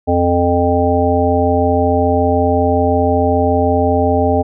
harmonic tone, 87.31 Hz, F2, in tune, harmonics 1 / 3 / 5 / 7 / 9, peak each -17 / -17 / -17 / -17 / -17 dBFS, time 0.07-4.43 s, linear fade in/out 20 ms, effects none

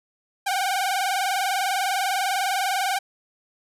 sawtooth tone with vibrato, 761 Hz, F#5, 48 cents sharp, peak -18 dBFS, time 0.46-2.99 s, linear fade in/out 10 ms, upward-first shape sine, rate 20 Hz, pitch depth 100 cents each way, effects resampled to 32000 Hz

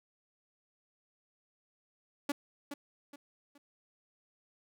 sawtooth tone with echo, 285.8 Hz, D4, 47 cents flat, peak -26 dBFS, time 2.29-2.32 s, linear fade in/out 5 ms, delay 420 ms, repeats 3, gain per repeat -9 dB, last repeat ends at 3.58 s, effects none

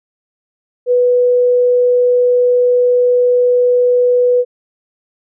sine tone, 492.8 Hz, B4, 4 cents flat, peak -8 dBFS, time 0.86-4.45 s, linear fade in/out 50 ms, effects none

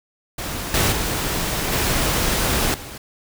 pink noise with level steps, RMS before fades -28 / -18 / -23 / -20 / -35 dBFS, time 0.38-2.98 s, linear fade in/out 5 ms, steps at 0.74 / 0.92 / 1.72 / 2.74 s, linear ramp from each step 2 ms, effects none

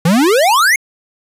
square exponential sweep, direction up, 155.56 to 2218 Hz, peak -9 dBFS, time 0.05-0.76 s, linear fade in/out 5 ms, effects resampled to 32000 Hz + 8-bit

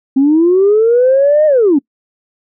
sine linear two-way sweep, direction up then down, 261.6 to 622.3 to 261.6 Hz, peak -5 dBFS, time 0.16-1.79 s, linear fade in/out 10 ms, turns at 1.46 s, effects noise-tail reverb RT60 0.1 s tail -24 dB re dry + tanh soft clip ceiling -2 dBFS

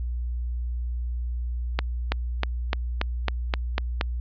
accelerating click train, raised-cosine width 0.3 ms, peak -7 dBFS, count 9, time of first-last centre 1.79-4.011 s, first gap 330 ms, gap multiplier 0.95, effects added 60 Hz sine -26 dBFS peak until 4.2 s + resampled to 11025 Hz

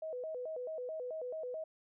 sine tone with vibrato, 562 Hz, C#5, 24 cents sharp, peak -38 dBFS, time 0.02-1.64 s, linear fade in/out 5 ms, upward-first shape square, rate 4.6 Hz, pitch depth 210 cents each way, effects none

